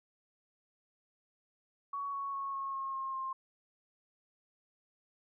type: tone with pitch steps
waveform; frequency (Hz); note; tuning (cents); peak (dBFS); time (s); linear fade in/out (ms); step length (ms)
sine; 1121 / 1110.7 / 1100.5 / 1090.3 / 1080.3 / 1070.4 / 1060.5; C#6 / C#6 / C#6 / C#6 / C#6 / C6 / C6; +19 / +3 / -13 / -29 / -45 / +39 / +23; -35; 1.93-3.33; 5; 200
effects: none